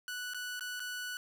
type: tone with dropouts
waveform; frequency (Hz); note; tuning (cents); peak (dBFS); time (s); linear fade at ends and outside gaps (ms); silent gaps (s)
sawtooth; 1480; F#6; 0; -34; 0.08-1.17; 1; 0.336-0.345 / 0.595-0.608 / 0.796-0.802
effects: none

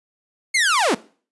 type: linear sweep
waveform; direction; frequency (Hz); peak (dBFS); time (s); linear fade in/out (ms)
sawtooth; down; 2217 to 180.5; -12; 0.54-0.95; 10
effects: noise-tail reverb RT60 0.4 s tail -19 dB re dry + resampled to 24000 Hz

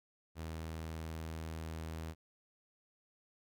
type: tone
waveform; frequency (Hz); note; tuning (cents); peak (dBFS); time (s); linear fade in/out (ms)
sawtooth; 80.4; E2; -43; -37; 0.35-2.15; 50
effects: none

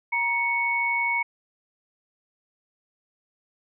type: tone pair together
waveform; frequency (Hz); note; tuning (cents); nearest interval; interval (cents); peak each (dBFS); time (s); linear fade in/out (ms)
sine; 944.3 / 2217; A#5 / C#7; +22 / 0; octave + minor third; 1478; -27 / -23; 0.12-1.23; 10
effects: none

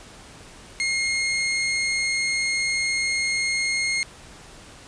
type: tone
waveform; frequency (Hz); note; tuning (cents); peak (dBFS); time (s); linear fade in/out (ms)
sawtooth; 2143; C7; +41; -18; 0.8-4.03; 0
effects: pink hiss -45 dBFS RMS until 4.87 s + resampled to 22050 Hz

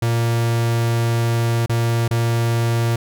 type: tone with dropouts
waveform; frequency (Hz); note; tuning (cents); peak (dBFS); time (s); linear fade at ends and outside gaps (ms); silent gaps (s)
45% pulse; 116.54; A#2; 0; -16; 0.02-2.96; 5; 1.661-1.694 / 2.08-2.109
effects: none

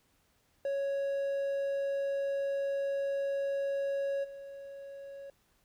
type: tone with level steps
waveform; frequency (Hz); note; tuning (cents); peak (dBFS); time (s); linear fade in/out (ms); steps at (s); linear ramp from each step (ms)
triangle; 554.4; C#5; 0; -28 / -41; 0.65-5.3; 2; 4.23; 20
effects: pink hiss -71 dBFS RMS until 5.64 s

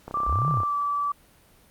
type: click train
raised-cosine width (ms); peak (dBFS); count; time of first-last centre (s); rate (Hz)
1; -22; 19; 0.08-0.634; 32.5
type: tone with pitch glide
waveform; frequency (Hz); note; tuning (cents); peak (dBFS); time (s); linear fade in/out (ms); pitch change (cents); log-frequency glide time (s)
sine; 1174.7 to 1155.9; D6 to D6; 0 to -28; -23; 0.14-1.12; 5; -28; 0.63-0.75
type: linear two-way sweep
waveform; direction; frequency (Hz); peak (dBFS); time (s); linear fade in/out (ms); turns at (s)
sine; up then down; 41.44 to 160.2 to 72.6; -23; 0.25-0.64; 50; 0.5
effects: pink hiss -57 dBFS RMS until 1.7 s + Opus 48 kbps

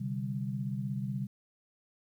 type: chord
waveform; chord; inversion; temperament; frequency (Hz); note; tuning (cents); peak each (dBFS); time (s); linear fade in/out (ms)
sine; C suspended second; none; just; 130.81 / 147.16 / 196.22; C3 / D3 / G3; 0 / +4 / +2; -35 / -39 / -36; 0-1.27; 10
effects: 11-bit

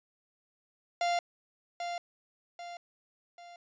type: tone with echo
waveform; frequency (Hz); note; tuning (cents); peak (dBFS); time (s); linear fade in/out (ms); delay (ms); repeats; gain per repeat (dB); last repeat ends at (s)
45% pulse; 696; F5; -6; -27; 1.01-1.19; 2; 790; 3; -7; 3.56
effects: resampled to 16000 Hz

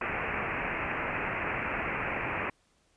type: low-pass noise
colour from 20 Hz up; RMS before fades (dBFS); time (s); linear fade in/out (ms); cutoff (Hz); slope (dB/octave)
white; -33; 0.01-2.5; 5; 2600; 96
effects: pink hiss -69 dBFS RMS until 2.96 s + resampled to 22050 Hz

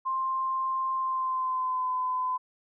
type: tone with pitch glide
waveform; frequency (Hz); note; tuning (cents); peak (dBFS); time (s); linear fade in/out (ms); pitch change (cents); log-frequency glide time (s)
sine; 1052 to 1015.6; C6 to B5; +9 to +48; -26; 0.05-2.38; 20; -61; 0.97-1.9
effects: none

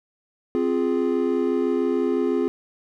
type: chord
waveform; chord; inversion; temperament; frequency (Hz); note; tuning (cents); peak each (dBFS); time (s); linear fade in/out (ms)
triangle; F minor; second; equal; 261.6 / 349.2 / 415.3; C4 / F4 / Ab4; 0 / 0 / 0; -22; 0.55-2.48; 0
effects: none

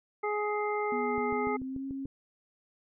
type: harmonic tone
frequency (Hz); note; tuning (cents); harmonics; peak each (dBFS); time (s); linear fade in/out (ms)
418.4; G#4; +13; 1 / 2 / 3 / 5; -31 / -34 / -36 / -38; 0.23-1.57; 10
type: tone with pitch glide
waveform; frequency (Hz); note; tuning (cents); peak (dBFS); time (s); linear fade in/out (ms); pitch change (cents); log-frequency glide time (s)
sine; 245.5 to 270.8; B3 to C#4; -10 to -40; -34; 0.92-2.06; 2; +170; 1.26-1.86
type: click train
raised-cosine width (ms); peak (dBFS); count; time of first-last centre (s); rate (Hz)
3; -30; 7; 1.18-2.055; 6.86
effects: none

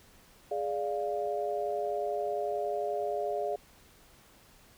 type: chord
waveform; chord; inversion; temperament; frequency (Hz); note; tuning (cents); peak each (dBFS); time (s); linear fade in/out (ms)
sine; D diminished; second; equal; 415.3 / 587.3 / 698.5; Ab4 / D5 / F5; 0 / 0 / 0; -34; 0.51-3.56; 5
effects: pink hiss -59 dBFS RMS until 4.77 s

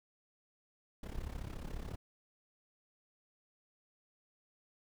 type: noise with amplitude modulation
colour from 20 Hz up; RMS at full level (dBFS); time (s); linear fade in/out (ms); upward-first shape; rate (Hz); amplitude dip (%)
brown; -39; 1.03-1.96; 5; sine; 34.2; 80
effects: none

